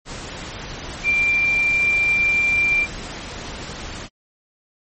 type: tone in noise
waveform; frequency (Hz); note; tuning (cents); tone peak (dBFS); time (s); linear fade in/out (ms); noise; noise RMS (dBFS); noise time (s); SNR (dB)
sine; 2367; D7; +13; -15; 1.03-2.87; 50; pink; -32; 0.05-4.09; +14
effects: MP3 32 kbps